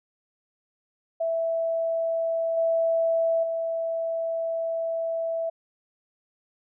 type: tone with level steps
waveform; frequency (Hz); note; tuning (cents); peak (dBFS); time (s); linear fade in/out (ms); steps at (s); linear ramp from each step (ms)
sine; 659.3; E5; 0; -23 / -20 / -25; 1.2-5.5; 10; 2.57 / 3.43; 5
effects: none